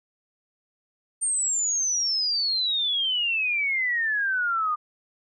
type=exponential sweep; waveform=sine; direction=down; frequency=8870 to 1204 Hz; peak=-22 dBFS; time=1.21-4.76 s; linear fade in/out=20 ms; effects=none